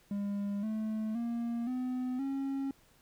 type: tone with pitch steps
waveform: triangle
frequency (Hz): 201.9 / 217.6 / 234.6 / 252.9 / 272.6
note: G#3 / A3 / A#3 / B3 / C#4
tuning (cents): -49 / -19 / +11 / +41 / -29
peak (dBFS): -30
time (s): 0.11-2.71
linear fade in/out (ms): 2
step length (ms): 520
effects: pink hiss -65 dBFS RMS until 3.01 s